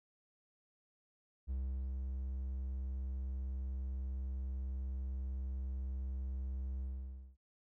triangle tone with ADSR envelope, 65.41 Hz, C2, in tune, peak -33 dBFS, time 1.47-7.37 s, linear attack 35 ms, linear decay 390 ms, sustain -2 dB, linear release 550 ms, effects none

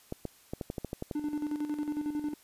clicks, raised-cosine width 2 ms, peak -21 dBFS, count 10, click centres 0.124 / 0.253 / 0.535 / 0.612 / 0.701 / 0.782 / 0.847 / 0.931 / 1.024 / 1.112 s
triangle tone with tremolo, 297.5 Hz, D4, 22 cents sharp, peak -27 dBFS, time 1.15-2.34 s, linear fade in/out 5 ms, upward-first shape square, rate 11 Hz, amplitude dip 60%
effects white hiss -60 dBFS RMS until 2.43 s + resampled to 32000 Hz

